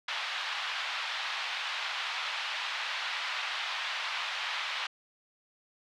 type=band-pass noise; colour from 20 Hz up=white; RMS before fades=-35 dBFS; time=0.08-4.87 s; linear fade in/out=5 ms; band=810 to 3700 Hz; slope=24 dB/octave; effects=none